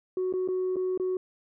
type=tone with dropouts; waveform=sine; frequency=370 Hz; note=F#4; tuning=in tune; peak=-24 dBFS; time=0.17-1.17 s; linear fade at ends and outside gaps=2 ms; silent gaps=0.326-0.337 / 0.477-0.486 / 0.759-0.766 / 0.976-0.998 s; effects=tanh soft clip ceiling -23 dBFS